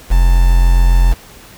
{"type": "tone with quantisation", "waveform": "triangle", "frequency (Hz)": 43.65, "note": "F1", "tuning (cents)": 0, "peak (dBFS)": -4, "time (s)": [0.1, 1.14], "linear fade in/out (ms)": 20, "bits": 4, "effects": ["pink hiss -39 dBFS RMS until 1.57 s"]}